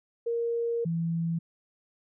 sine tone pair in turn, 467.2 / 166.43 Hz, A#4 / E3, +4 / +17 cents, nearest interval octave + tritone, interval 1787 cents, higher first, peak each -26 dBFS, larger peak neither, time 0.26-0.85 / 0.85-1.39 s, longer first, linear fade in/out 10 ms, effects none

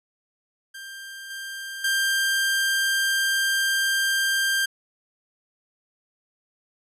sawtooth tone with level steps, 1586 Hz, G6, 20 cents sharp, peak -33 / -29 / -17 dBFS, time 0.74-4.66 s, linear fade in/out 10 ms, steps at 1.3 / 1.84 s, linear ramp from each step 5 ms, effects resampled to 32000 Hz

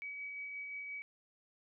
sine tone with tremolo, 2274 Hz, C#7, 44 cents sharp, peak -40 dBFS, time 0.02-1.02 s, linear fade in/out 0 ms, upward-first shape sine, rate 5.7 Hz, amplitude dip 25%, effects none

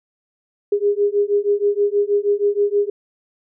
sine beating tone pair, 405.4 / 411.7 Hz, G#4 / G#4, -42 / -15 cents, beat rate 6.3 Hz, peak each -18 dBFS, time 0.72-2.9 s, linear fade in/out 5 ms, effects none

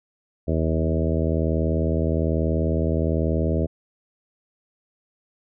harmonic tone with a mistuned harmonic, 80 Hz, D#2, 49 cents sharp, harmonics 1 / 2 / 3 / 4 / 5 / 6 / 7 / 8, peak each -23 / -26 / -28 / -29 / -30 / -31 / -31 / -32 dBFS, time 0.47-3.67 s, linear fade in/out 20 ms, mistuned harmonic 1, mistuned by -25 cents, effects none

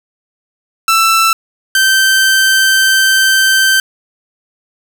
sawtooth tone pair in turn, 1331 / 1553 Hz, E6 / G6, +16 / -17 cents, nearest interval minor third, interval 267 cents, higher second, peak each -4 dBFS, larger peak neither, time 0.88-1.33 / 1.75-3.8 s, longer second, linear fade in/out 2 ms, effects none

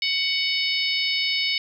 harmonic tone, 744 Hz, F#5, 9 cents sharp, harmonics 3 / 4 / 5 / 6 / 7, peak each -26 / -27 / -28 / -29 / -29 dBFS, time 0.02-1.58 s, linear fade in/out 2 ms, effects 9-bit

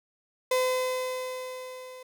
35% pulse tone with level ramp, 510 Hz, C5, 44 cents flat, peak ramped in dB -20 to -41 dBFS, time 0.51-2.03 s, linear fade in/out 5 ms, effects none

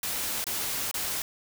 white noise with dropouts, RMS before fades -31 dBFS, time 0.03-1.22 s, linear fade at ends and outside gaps 2 ms, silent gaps 0.442-0.467 / 0.913-0.941 s, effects none

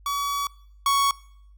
45% pulse tone pair in turn, 1135 / 1114.2 Hz, C#6 / C#6, +41 / +9 cents, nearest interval unison, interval 32 cents, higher first, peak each -24 / -18 dBFS, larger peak second, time 0.06-0.47 / 0.86-1.11 s, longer first, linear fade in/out 2 ms, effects noise-tail reverb RT60 0.7 s tail -23 dB re dry + added 50 Hz sine -48 dBFS peak until 1.57 s

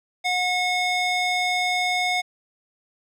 square tone with band-pass filter, 726 Hz, F#5, 33 cents flat, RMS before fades -23 dBFS, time 0.24-2.22 s, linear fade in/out 20 ms, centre 2700 Hz, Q 0.94, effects none

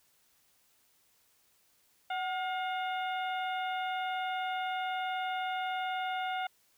harmonic tone with a mistuned harmonic, 714 Hz, F5, 38 cents sharp, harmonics 1 / 2 / 3 / 4 / 5, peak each -33 / -39 / -43 / -45 / -47 dBFS, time 2.1-6.47 s, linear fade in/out 5 ms, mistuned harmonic 1, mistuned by +77 cents, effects white hiss -69 dBFS RMS until 6.77 s

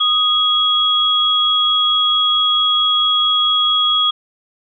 sine tone pair together, 1244.5 / 3320 Hz, D#6 / G#7, 0 / -1 cents, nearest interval octave + perfect fourth, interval 1699 cents, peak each -18 / -13 dBFS, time 0-4.11 s, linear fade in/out 10 ms, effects none

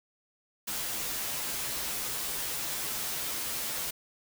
white noise with comb filter, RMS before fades -34 dBFS, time 0.67-3.91 s, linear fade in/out 10 ms, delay 11 ms, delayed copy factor -0.7, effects none

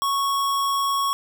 square tone, 1107 Hz, C#6, 3 cents flat, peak -21 dBFS, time 0.02-1.13 s, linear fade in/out 0 ms, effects none

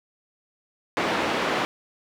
pink band-pass noise, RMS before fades -25 dBFS, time 0.97-1.65 s, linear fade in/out 0 ms, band 290 to 2700 Hz, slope 12 dB/octave, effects none

